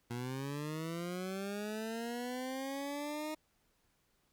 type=linear sweep; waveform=20% pulse; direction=up; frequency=117.7 to 311.1 Hz; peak=-33 dBFS; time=0.1-3.35 s; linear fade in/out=10 ms; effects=pink hiss -75 dBFS RMS until 4.32 s